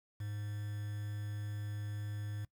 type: tone with quantisation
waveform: triangle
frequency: 103.83 Hz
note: G#2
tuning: in tune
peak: -36 dBFS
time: 0.2-2.45 s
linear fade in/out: 5 ms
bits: 9
effects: noise-tail reverb RT60 0.1 s tail -20 dB re dry